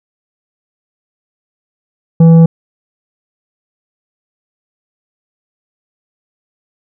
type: tone with tanh clipping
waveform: sine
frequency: 164.81 Hz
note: E3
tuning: in tune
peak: -3 dBFS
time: 2.2-2.46 s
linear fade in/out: 5 ms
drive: 8 dB
effects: none